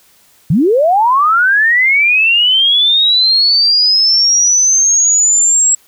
sine linear sweep, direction up, 129.5 to 7700 Hz, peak -7 dBFS, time 0.5-5.75 s, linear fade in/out 5 ms, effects white hiss -49 dBFS RMS until 5.87 s

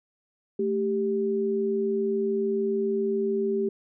sine tone pair together, 220 / 393 Hz, A3 / G4, 0 / +4 cents, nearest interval minor seventh, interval 1004 cents, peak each -29 / -24 dBFS, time 0.59-3.69 s, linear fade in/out 5 ms, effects none

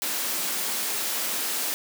white high-pass noise, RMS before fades -28 dBFS, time 0.02-1.74 s, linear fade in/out 0 ms, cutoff 190 Hz, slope 48 dB/octave, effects none

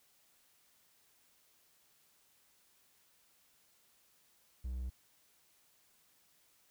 triangle tone, 62.7 Hz, B1, 27 cents sharp, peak -35 dBFS, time 4.64-4.9 s, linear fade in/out 10 ms, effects white hiss -70 dBFS RMS until 6.7 s

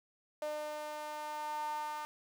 sawtooth tone with high-pass filter sweep, 301.6 Hz, D4, 46 cents sharp, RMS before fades -40 dBFS, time 0.42-2.05 s, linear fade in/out 0 ms, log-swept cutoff 640 to 1000 Hz, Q 7.4, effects none

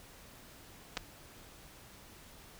clicks, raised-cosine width 0.2 ms, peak -18 dBFS, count 2, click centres 0.97 / 0.974 s, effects pink hiss -55 dBFS RMS until 2.59 s

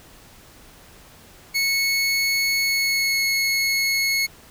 25% pulse tone with pitch glide, 2200 to 2184 Hz, C#7 to C#7, -14 to -26 cents, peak -15 dBFS, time 1.54-4.27 s, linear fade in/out 20 ms, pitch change -12 cents, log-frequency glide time 2.62-3.25 s, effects pink hiss -48 dBFS RMS until 4.5 s

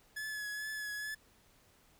45% pulse tone with vibrato, 1705 Hz, G#6, 45 cents sharp, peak -38 dBFS, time 0.16-1.15 s, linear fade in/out 10 ms, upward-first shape triangle, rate 2.3 Hz, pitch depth 30 cents each way, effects pink hiss -66 dBFS RMS until 1.99 s

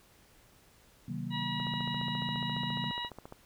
sine chord, C half-diminished seventh, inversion none, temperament just, 130.81 / 156.98 / 188.37 / 235.5 Hz, C3 / Eb3 / Gb3 / Bb3, 0 / +16 / +31 / +18 cents, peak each -40 dBFS, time 1.08-2.91 s, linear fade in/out 5 ms
harmonic tone, 963 Hz, B5, 44 cents flat, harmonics 1 / 2 / 3 / 4, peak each -39 / -42 / -41 / -39 dBFS, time 1.3-3.1 s, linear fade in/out 50 ms
click train, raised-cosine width 1 ms, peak -30 dBFS, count 26, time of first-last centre 1.6-3.324 s, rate 14.5 Hz
effects pink hiss -62 dBFS RMS until 3.45 s

